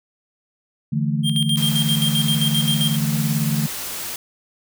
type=chord; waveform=sine; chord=D suspended second; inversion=none; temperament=equal; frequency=146.83 / 164.81 / 220 Hz; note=D3 / E3 / A3; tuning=0 / 0 / 0 cents; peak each=-21 / -24 / -23 dBFS; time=0.92-3.67 s; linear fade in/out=10 ms
type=tone with tremolo; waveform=square; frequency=3200 Hz; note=G7; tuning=35 cents sharp; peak=-19 dBFS; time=1.23-2.97 s; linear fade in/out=50 ms; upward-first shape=square; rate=7.6 Hz; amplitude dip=70%
type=noise; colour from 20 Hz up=white; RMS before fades=-29 dBFS; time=1.57-4.16 s; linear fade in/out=2 ms
effects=none